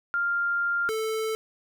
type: tone pair in turn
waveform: sine / square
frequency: 1396.9 / 440 Hz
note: F6 / A4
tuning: 0 / 0 cents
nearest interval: octave + minor sixth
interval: 2000 cents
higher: first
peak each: -23 / -27 dBFS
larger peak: first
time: 0.14-0.89 / 0.89-1.35 s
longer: first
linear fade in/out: 0 ms
effects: none